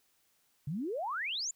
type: exponential sweep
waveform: sine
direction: up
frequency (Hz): 132.7 to 7390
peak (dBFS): -33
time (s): 0.67-1.51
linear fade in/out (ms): 5
effects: white hiss -72 dBFS RMS until 1.55 s